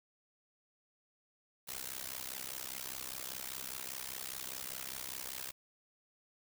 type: noise with amplitude modulation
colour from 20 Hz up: white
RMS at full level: -39 dBFS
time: 1.67-5.52 s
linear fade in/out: 20 ms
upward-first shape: sine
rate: 65 Hz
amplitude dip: 100%
effects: none